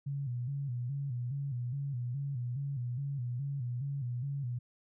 sine tone with vibrato, 130.81 Hz, C3, in tune, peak -33 dBFS, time 0.06-4.59 s, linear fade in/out 10 ms, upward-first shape square, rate 2.4 Hz, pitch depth 120 cents each way, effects none

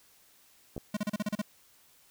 clicks, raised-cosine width 2 ms, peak -25 dBFS, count 2, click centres 0.765 / 0.779 s
square tone bursts, 209.1 Hz, G#3, 12 cents sharp, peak -29 dBFS, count 8, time 0.94-1.417 s, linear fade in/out 5 ms, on 29 ms, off 35 ms
effects white hiss -62 dBFS RMS until 2.1 s

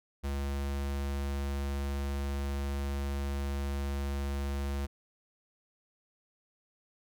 square tone, 69.8 Hz, C#2, 13 cents sharp, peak -32 dBFS, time 0.23-4.87 s, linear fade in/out 20 ms, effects none

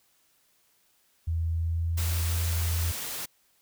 sine tone with pitch glide, 82.41 to 83.8 Hz, E2 to E2, 0 to +29 cents, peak -25 dBFS, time 1.27-2.92 s, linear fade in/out 10 ms, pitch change +29 cents, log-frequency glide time 1.52-1.96 s
white noise, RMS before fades -35 dBFS, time 1.97-3.26 s, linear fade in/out 10 ms
effects white hiss -67 dBFS RMS until 3.61 s

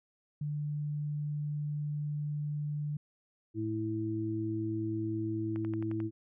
sine tone, 148 Hz, D3, 14 cents sharp, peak -32 dBFS, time 0.41-2.97 s, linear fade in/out 5 ms
harmonic tone, 109.3 Hz, A2, 11 cents flat, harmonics 1 / 2 / 3, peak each -36 / -43 / -33 dBFS, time 3.54-6.11 s, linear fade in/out 50 ms
click train, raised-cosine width 0.5 ms, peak -32 dBFS, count 6, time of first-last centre 5.56-6.002 s, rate 11.3 Hz
effects none

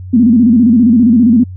sine tone with vibrato, 234.9 Hz, A#3, 13 cents sharp, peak -4 dBFS, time 0.13-1.44 s, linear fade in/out 10 ms, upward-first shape square, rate 15 Hz, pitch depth 120 cents each way, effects added 92 Hz sine -24 dBFS peak until 1.56 s

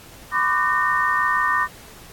sine tone cluster, 1006 / 1128 / 1194 / 1509 / 1832 Hz, B5 / C#6 / D6 / F#6 / A#6, +32 / +30 / +28 / +34 / -31 cents, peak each -24 / -27 / -22 / -29 / -21 dBFS, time 0.31-1.68 s, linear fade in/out 50 ms, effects pink hiss -44 dBFS RMS until 2.12 s + AAC 64 kbps

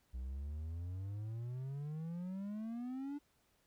triangle exponential sweep, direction up, 60.7 to 293.7 Hz, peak -38 dBFS, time 0.13-3.19 s, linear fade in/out 20 ms, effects pink hiss -75 dBFS RMS until 3.66 s

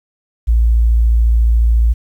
sine tone, 57.1 Hz, A#1, 35 cents flat, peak -8 dBFS, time 0.47-1.94 s, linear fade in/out 20 ms, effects 8-bit

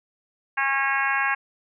harmonic tone, 272.9 Hz, C#4, 27 cents flat, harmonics 3 / 4 / 5 / 6 / 7 / 8 / 9 / 10, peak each -29 / -27 / -36 / -24 / -31 / -30 / -34 / -34 dBFS, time 0.57-1.35 s, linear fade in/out 10 ms, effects none

